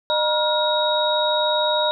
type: tone cluster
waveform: sine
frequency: 609 / 956 / 1414 / 3790 Hz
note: D#5 / A#5 / F6 / A#7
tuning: -37 / +43 / +21 / +28 cents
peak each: -21 / -23 / -30 / -22 dBFS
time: 0.1-1.91 s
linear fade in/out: 0 ms
effects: none